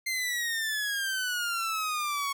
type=exponential sweep; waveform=sawtooth; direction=down; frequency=2100 to 1104 Hz; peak=-25 dBFS; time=0.06-2.33 s; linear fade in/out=10 ms; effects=none